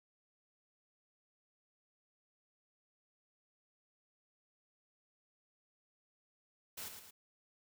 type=noise with echo; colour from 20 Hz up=white; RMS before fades=-45 dBFS; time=6.77-6.89 s; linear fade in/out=10 ms; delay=110 ms; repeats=2; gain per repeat=-6 dB; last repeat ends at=7.11 s; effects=none